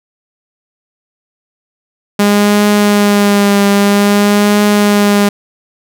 sawtooth tone with vibrato, 204 Hz, G#3, 31 cents flat, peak -3 dBFS, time 2.19-5.29 s, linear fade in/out 5 ms, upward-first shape triangle, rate 0.51 Hz, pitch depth 29 cents each way, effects none

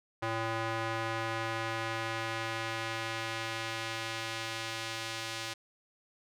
square tone with band-pass filter sweep, 113 Hz, A2, 47 cents sharp, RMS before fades -36 dBFS, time 0.22-5.54 s, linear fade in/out 10 ms, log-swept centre 1200 to 4000 Hz, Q 0.76, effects none

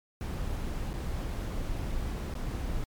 brown noise with dropouts, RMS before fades -33 dBFS, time 0.21-2.84 s, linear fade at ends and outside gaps 0 ms, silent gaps 0.932-0.939 / 2.338-2.352 s, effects MP3 96 kbps

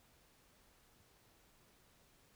silence, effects pink hiss -69 dBFS RMS until 2.35 s

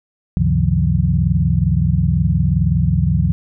sine tone cluster, 70.7 / 96.2 / 134 / 156.2 / 175.3 Hz, C#2 / G2 / C3 / D#3 / F3, +35 / -32 / +42 / +7 / +7 cents, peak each -19 dBFS, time 0.37-3.32 s, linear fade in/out 0 ms, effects none

